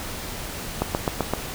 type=click train; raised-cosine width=1 ms; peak=-7 dBFS; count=5; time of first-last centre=0.82-1.336 s; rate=7.75 Hz; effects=pink hiss -33 dBFS RMS until 1.54 s